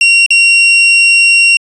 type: tone with dropouts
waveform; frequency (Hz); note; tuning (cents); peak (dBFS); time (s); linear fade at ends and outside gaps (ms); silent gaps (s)
40% pulse; 2750; F7; -27; -3; 0.01-1.57; 2; 0.262-0.305
effects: resampled to 22050 Hz